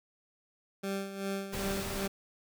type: tone with tremolo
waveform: 20% pulse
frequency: 196 Hz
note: G3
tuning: in tune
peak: -27 dBFS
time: 0.83-2.08 s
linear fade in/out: 10 ms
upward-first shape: sine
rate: 2.6 Hz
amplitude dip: 65%
type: noise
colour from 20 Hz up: pink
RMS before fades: -38 dBFS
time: 1.52-2.08 s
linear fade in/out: 20 ms
effects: none